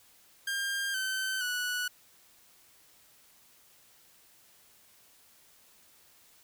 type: tone with pitch steps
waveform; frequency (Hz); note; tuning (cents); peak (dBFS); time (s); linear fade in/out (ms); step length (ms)
sawtooth; 1602 / 1536.7 / 1474.1; G6 / G6 / F#6; +37 / -35 / -7; -27; 0.47-1.88; 5; 470
effects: white hiss -61 dBFS RMS until 6.43 s